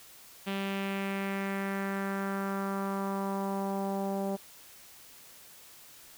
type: tone with low-pass filter sweep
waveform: sawtooth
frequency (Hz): 196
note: G3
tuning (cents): 0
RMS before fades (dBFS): -33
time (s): 0.46-4.37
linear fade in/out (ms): 20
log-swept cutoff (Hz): 3100 to 680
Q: 2.5
effects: white hiss -53 dBFS RMS until 6.17 s